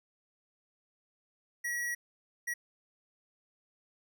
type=tone bursts at uneven times; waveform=square; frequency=1919 Hz; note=A#6; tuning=50 cents sharp; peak=-33 dBFS; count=2; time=1.64-1.95 / 2.47-2.54 s; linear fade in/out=10 ms; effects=none